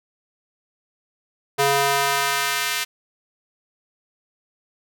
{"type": "tone with high-pass filter sweep", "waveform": "square", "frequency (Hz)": 139.8, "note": "C#3", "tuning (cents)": 15, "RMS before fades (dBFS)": -21, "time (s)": [1.58, 2.85], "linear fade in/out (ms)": 20, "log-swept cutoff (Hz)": [480, 2200], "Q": 0.93, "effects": []}